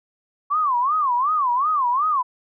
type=tone with vibrato; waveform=sine; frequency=1100 Hz; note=C#6; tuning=14 cents flat; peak=-17 dBFS; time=0.5-2.23 s; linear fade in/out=20 ms; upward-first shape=sine; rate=2.7 Hz; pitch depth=240 cents each way; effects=none